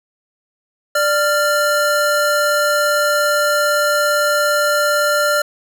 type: tone pair together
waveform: square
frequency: 590 / 1389.2 Hz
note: D5 / F6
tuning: +8 / -10 cents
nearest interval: octave + minor third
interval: 1482 cents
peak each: -17 dBFS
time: 0.95-5.42 s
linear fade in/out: 5 ms
effects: none